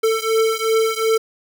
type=beating tone pair; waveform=square; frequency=444.3 / 447 Hz; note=A4 / A4; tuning=+17 / +27 cents; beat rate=2.7 Hz; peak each=-19 / -20 dBFS; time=0.03-1.18 s; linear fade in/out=10 ms; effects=none